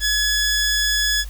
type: tone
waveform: 15% pulse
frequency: 1695 Hz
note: G#6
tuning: 35 cents sharp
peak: -11 dBFS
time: 0-1.25 s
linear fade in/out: 50 ms
effects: added 50 Hz sine -29 dBFS peak until 1.29 s + white hiss -45 dBFS RMS until 1.29 s